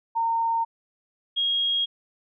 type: tone pair in turn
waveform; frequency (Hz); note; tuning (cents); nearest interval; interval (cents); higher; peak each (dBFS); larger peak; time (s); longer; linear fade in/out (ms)
sine; 916 / 3273; A#5 / G#7; -31 / -26; octave + minor seventh; 2205; second; -21; neither; 0.15-0.65 / 1.36-1.86; neither; 20
effects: none